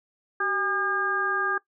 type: harmonic tone with a mistuned harmonic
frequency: 403.8 Hz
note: G#4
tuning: 49 cents flat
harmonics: 1 / 2 / 3 / 4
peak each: -32 / -35 / -28 / -26 dBFS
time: 0.4-1.58 s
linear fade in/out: 5 ms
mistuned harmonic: 1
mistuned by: -98 cents
effects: noise-tail reverb RT60 0.1 s tail -18 dB re dry